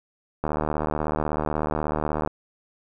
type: click train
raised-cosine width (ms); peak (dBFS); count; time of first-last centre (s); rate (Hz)
1; -11; 141; 0.44-2.275; 76.3
effects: none